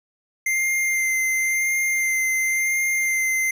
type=tone with vibrato; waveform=square; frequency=2093 Hz; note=C7; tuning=in tune; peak=-20 dBFS; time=0.46-3.51 s; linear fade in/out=5 ms; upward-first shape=sine; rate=0.95 Hz; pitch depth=16 cents each way; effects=none